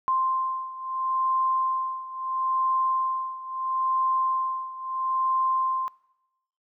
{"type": "beating tone pair", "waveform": "sine", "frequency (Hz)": [1046.5, 1047.25], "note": ["C6", "C6"], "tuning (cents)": [0, 1], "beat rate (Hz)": 0.75, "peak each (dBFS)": [-25, -28], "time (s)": [0.08, 5.88], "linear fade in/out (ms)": 0, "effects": ["noise-tail reverb RT60 0.9 s tail -22 dB re dry"]}